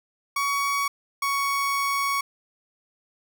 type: tone pair in turn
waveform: 30% pulse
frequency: 1124 / 1115.6 Hz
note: C#6 / C#6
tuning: +24 / +11 cents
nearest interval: unison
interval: 13 cents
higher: first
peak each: -20 dBFS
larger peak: neither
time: 0.36-0.88 / 1.22-2.21 s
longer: second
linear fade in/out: 5 ms
effects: none